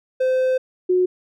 triangle / sine tone pair in turn, 516 / 364.9 Hz, C5 / F#4, -24 / -24 cents, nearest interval tritone, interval 600 cents, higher first, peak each -14 dBFS, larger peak neither, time 0.2-0.58 / 0.89-1.06 s, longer first, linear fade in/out 10 ms, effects none

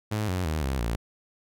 sawtooth tone with pitch steps, 106.8 / 91.38 / 78.18 / 66.89 / 57.23 Hz, G#2 / F#2 / D#2 / C2 / A#1, +49 / -21 / +9 / +39 / -31 cents, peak -22 dBFS, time 0.11-0.96 s, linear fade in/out 10 ms, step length 170 ms, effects none

